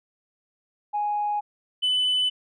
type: tone pair in turn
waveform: sine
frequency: 831 / 3004 Hz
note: G#5 / F#7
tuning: +1 / +26 cents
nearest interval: octave + minor seventh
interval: 2225 cents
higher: second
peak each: -22 / -18 dBFS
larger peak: second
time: 0.93-1.41 / 1.82-2.3 s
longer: neither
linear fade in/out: 20 ms
effects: tanh soft clip ceiling -18 dBFS